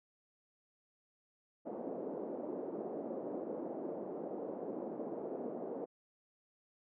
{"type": "band-pass noise", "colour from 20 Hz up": "white", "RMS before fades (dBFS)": -42, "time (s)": [1.65, 5.86], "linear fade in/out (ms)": 20, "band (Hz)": [230, 570], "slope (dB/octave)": 24, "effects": []}